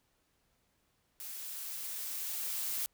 blue noise with level ramp, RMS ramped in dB -44 to -35 dBFS, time 1.2-2.86 s, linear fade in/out 0 ms, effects pink hiss -75 dBFS RMS until 2.93 s

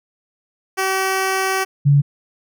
10% pulse / sine tone pair in turn, 381.8 / 142.52 Hz, G4 / C#3, -46 / +48 cents, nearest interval octave + perfect fourth, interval 1706 cents, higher first, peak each -9 dBFS, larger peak neither, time 0.77-1.65 / 1.85-2.02 s, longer first, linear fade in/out 20 ms, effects none

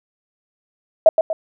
sine tone with echo, 642 Hz, E5, 46 cents flat, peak -4 dBFS, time 1.06-1.09 s, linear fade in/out 2 ms, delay 120 ms, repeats 2, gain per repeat -7 dB, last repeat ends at 1.33 s, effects none

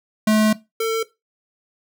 square tone pair in turn, 215.5 / 448.9 Hz, A3 / A4, -36 / +35 cents, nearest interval octave + minor second, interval 1271 cents, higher second, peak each -14 / -19 dBFS, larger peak first, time 0.27-0.53 / 0.8-1.03 s, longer first, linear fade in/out 5 ms, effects noise-tail reverb RT60 0.2 s tail -17 dB re dry

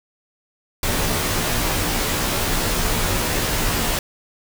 pink noise with comb filter, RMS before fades -21 dBFS, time 0.83-3.99 s, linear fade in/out 2 ms, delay 15 ms, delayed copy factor -0.9, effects none

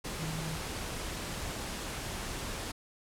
sine tone in noise, 159.2 Hz, D#3, 40 cents sharp, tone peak -36 dBFS, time 0.19-0.56 s, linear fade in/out 10 ms, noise pink, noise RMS -38 dBFS, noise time 0.04-2.72 s, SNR -1 dB, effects low-pass 11000 Hz 12 dB/octave

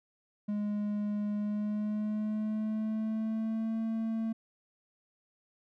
triangle tone with pitch glide, 207.7 to 223.9 Hz, G#3 to A3, 0 to +30 cents, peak -28 dBFS, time 0.48-4.33 s, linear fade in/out 10 ms, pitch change +130 cents, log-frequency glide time 1.36-3.78 s, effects none

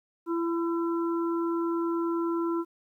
harmonic tone, 336.3 Hz, E4, 35 cents sharp, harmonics 1 / 3 / 4, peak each -26 / -36 / -38 dBFS, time 0.26-2.65 s, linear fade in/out 50 ms, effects 11-bit

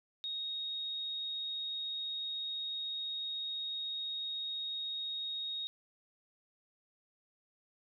sine tone, 3746 Hz, A#7, 8 cents sharp, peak -36 dBFS, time 0.24-5.67 s, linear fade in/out 0 ms, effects none

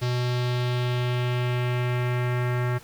square tone with low-pass filter sweep, 123.47 Hz, B2, in tune, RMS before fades -25 dBFS, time 0.01-2.79 s, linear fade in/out 20 ms, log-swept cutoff 4700 to 1800 Hz, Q 2, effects pink hiss -49 dBFS RMS until 2.83 s

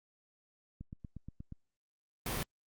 click train, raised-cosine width 5 ms, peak -32 dBFS, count 7, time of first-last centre 0.81-1.523 s, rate 8.41 Hz
pink noise, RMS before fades -36 dBFS, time 2.26-2.43 s, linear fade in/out 2 ms
effects Opus 48 kbps

